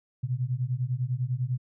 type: beating tone pair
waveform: sine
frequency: 121.1 / 131.1 Hz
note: B2 / C3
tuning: -34 / +4 cents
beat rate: 10 Hz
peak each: -29 dBFS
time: 0.23-1.58 s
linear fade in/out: 10 ms
effects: none